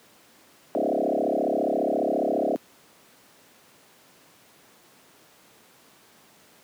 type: tone with frequency modulation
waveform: sine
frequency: 468.6 Hz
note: A#4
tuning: 9 cents sharp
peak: -21 dBFS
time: 0.75-2.56 s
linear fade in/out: 0 ms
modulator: 34.6 Hz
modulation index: 6.7
effects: pink hiss -55 dBFS RMS until 6.63 s + high-pass 200 Hz 12 dB/octave